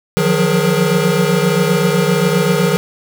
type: tone cluster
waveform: square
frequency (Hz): 154.1 / 175.5 / 183.2 / 417.1 / 474.7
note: D#3 / F3 / F#3 / G#4 / A#4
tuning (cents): -16 / +9 / -17 / +7 / +31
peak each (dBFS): -19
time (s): 0.17-2.77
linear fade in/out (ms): 0
effects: none